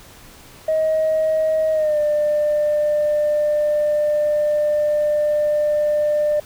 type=tone with pitch glide; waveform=sine; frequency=630 to 597.4 Hz; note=D#5 to D5; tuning=+21 to +29 cents; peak=-14 dBFS; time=0.68-6.4 s; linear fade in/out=5 ms; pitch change=-92 cents; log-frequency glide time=1.72-1.98 s; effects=tanh soft clip ceiling -12 dBFS + pink hiss -44 dBFS RMS until 6.45 s